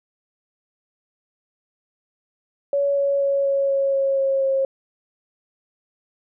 sine tone with pitch steps, 563 / 559.4 / 555.9 / 552.4 / 548.9 / 545.4 / 541.9 / 538.5 Hz, C#5 / C#5 / C#5 / C#5 / C#5 / C#5 / C#5 / C5, +27 / +16 / +5 / -6 / -17 / -28 / -39 / +50 cents, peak -17 dBFS, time 2.73-4.65 s, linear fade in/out 2 ms, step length 240 ms, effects none

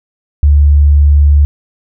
sine tone, 72.6 Hz, D2, 19 cents flat, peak -3 dBFS, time 0.43-1.45 s, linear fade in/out 0 ms, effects none

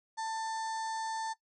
harmonic tone, 890 Hz, A5, 20 cents sharp, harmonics 1 / 2 / 4 / 5 / 6 / 7 / 8 / 9 / 10, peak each -34 / -45 / -54 / -48 / -54 / -51 / -59 / -57 / -57 dBFS, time 0.17-1.34 s, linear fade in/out 20 ms, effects noise-tail reverb RT60 0.1 s tail -18 dB re dry

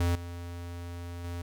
square tone with level steps, 86.7 Hz, F2, 12 cents flat, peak -25 / -38 / -35 dBFS, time 0-1.42 s, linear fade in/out 5 ms, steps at 0.15 / 1.24 s, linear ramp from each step 5 ms, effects none

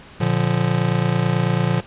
square chord, Bb major, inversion none, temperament just, 116.54 / 145.68 / 174.81 Hz, Bb2 / D3 / F3, 0 / -14 / +2 cents, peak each -22 dBFS, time 0.2-1.81 s, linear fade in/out 10 ms, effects pink hiss -43 dBFS RMS until 1.86 s + resampled to 8000 Hz

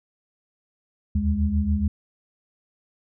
sine tone cluster, 73.8 / 80.8 / 206 Hz, D2 / E2 / G#3, +9 / -34 / -14 cents, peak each -24 dBFS, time 1.15-1.88 s, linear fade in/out 5 ms, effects none

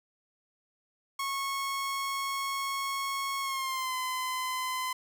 sawtooth tone with pitch glide, 1097 to 1023.5 Hz, C#6 to C6, -18 to -38 cents, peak -27 dBFS, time 1.19-4.93 s, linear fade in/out 5 ms, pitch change -120 cents, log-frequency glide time 3.41-3.95 s, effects none

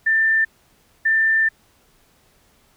sine tone pair in turn, 1784 / 1784 Hz, A6 / A6, +23 / +23 cents, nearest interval unison, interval 0 cents, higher neither, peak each -14 dBFS, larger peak neither, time 0.06-0.45 / 1.05-1.49 s, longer second, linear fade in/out 10 ms, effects pink hiss -58 dBFS RMS until 2.76 s

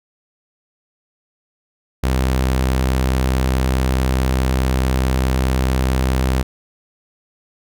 sawtooth tone, 64.7 Hz, C2, 19 cents flat, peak -11 dBFS, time 2.03-6.43 s, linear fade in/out 10 ms, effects none

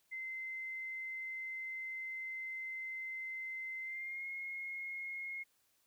sine tone with pitch glide, 2069 to 2154 Hz, C7 to C7, -20 to +50 cents, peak -40 dBFS, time 0.11-5.44 s, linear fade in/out 20 ms, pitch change +70 cents, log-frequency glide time 3.83-4.26 s, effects white hiss -75 dBFS RMS until 5.86 s

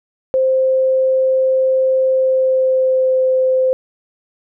sine tone with pitch glide, 523.3 to 518.2 Hz, C5 to C5, 0 to -17 cents, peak -11 dBFS, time 0.34-3.73 s, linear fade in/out 0 ms, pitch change -17 cents, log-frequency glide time 2.07-3.23 s, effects none

